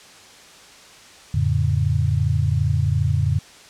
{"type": "chord", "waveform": "sine", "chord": "F augmented", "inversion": "none", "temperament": "equal with one note detuned", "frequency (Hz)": [87.31, 110, 142.16], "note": ["F2", "A2", "C#3"], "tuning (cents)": [0, 0, 44], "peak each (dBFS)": -21, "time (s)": [1.34, 3.39], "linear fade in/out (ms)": 5, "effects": ["white hiss -45 dBFS RMS until 3.69 s", "low-pass 7000 Hz 12 dB/octave"]}